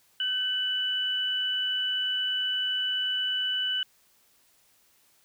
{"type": "tone pair together", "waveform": "sine", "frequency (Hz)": [1531, 2977], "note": ["G6", "F#7"], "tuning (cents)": [-41, 10], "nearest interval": "octave", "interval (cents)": 1151, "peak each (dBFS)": [-34, -26], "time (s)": [0.2, 3.83], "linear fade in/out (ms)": 2, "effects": ["white hiss -64 dBFS RMS until 5.24 s"]}